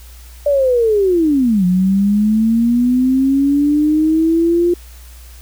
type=linear two-way sweep; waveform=sine; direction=down then up; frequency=587.3 to 178.3 to 351.7 Hz; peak=-10 dBFS; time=0.46-4.74 s; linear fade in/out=5 ms; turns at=1.65 s; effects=added 60 Hz sine -35 dBFS peak until 5.41 s + white hiss -44 dBFS RMS until 5.41 s